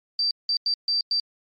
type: tone bursts at uneven times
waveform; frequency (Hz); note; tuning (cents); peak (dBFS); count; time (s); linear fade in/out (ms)
sine; 4672; D8; -10; -20; 5; 0.19-0.31 / 0.49-0.57 / 0.66-0.74 / 0.88-1.01 / 1.11-1.2; 2
effects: MP3 32 kbps